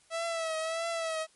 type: tone with vibrato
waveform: sawtooth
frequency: 654 Hz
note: E5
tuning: 14 cents flat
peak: -27 dBFS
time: 0.1-1.27 s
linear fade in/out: 50 ms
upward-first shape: triangle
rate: 1.6 Hz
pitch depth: 58 cents each way
effects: white hiss -64 dBFS RMS until 1.35 s + MP3 48 kbps